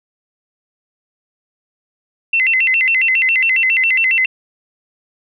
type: tone with vibrato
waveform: sine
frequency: 2349 Hz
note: D7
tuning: in tune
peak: -11 dBFS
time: 2.33-4.26 s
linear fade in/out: 5 ms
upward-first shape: square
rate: 7.3 Hz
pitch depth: 240 cents each way
effects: none